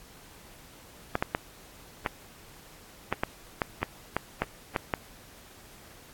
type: clicks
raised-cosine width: 0.5 ms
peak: -10 dBFS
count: 12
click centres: 1.154 / 1.225 / 1.349 / 2.062 / 3.126 / 3.235 / 3.618 / 3.83 / 4.166 / 4.42 / 4.762 / 4.938 s
effects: pink hiss -52 dBFS RMS until 6.13 s + AAC 64 kbps